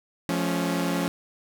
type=chord; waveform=sawtooth; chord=F augmented; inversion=none; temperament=equal with one note detuned; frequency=174.61 / 215.1 / 277.2 Hz; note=F3 / A3 / C#4; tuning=0 / -39 / 0 cents; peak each=-23 / -28 / -24 dBFS; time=0.29-1.08 s; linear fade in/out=0 ms; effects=none